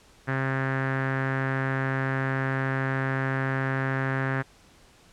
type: tone with low-pass filter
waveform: sawtooth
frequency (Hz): 133.6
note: C3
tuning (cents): +36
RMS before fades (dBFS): -27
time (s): 0.27-4.43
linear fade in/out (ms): 20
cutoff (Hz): 1700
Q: 4.6
effects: pink hiss -56 dBFS RMS until 5.12 s + low-pass 9000 Hz 12 dB/octave